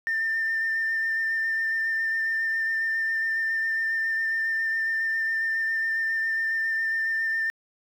sine tone with vibrato, 1798 Hz, A6, 37 cents sharp, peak -22 dBFS, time 0.07-7.5 s, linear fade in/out 0 ms, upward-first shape square, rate 7.3 Hz, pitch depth 10 cents each way, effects tanh soft clip ceiling -20 dBFS + 9-bit

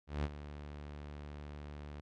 sawtooth tone with ADSR envelope, 73.42 Hz, D2, in tune, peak -28 dBFS, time 0.07-2.01 s, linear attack 170 ms, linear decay 44 ms, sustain -13 dB, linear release 13 ms, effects low-pass 4000 Hz 12 dB/octave

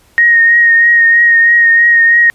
sine tone with vibrato, 1864.7 Hz, A#6, in tune, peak -4 dBFS, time 0.18-2.3 s, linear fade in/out 0 ms, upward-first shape triangle, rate 3.1 Hz, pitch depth 27 cents each way, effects pink hiss -49 dBFS RMS until 2.34 s + resampled to 32000 Hz

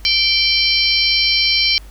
harmonic tone with a mistuned harmonic, 777 Hz, G5, 16 cents flat, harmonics 3 / 4 / 5 / 6 / 7, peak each -19 / -19 / -19 / -19 / -19 dBFS, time 0.05-1.78 s, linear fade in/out 0 ms, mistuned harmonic 5, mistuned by +100 cents, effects added 50 Hz sine -34 dBFS peak until 1.9 s + pink hiss -47 dBFS RMS until 1.9 s

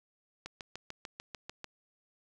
click train, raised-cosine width 0.2 ms, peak -24 dBFS, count 9, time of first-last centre 0.46-1.643 s, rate 6.76 Hz, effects none

